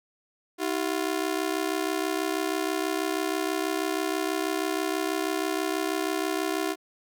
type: ring-modulated tone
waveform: sawtooth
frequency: 350 Hz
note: F4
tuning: 4 cents sharp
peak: -19 dBFS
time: 0.58-6.76 s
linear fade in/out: 50 ms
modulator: 33.1 Hz
effects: none